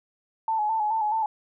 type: tone with vibrato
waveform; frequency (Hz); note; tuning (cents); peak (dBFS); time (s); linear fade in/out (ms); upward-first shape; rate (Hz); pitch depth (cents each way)
sine; 867; A5; -26; -22; 0.48-1.26; 2; square; 4.7; 45
effects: none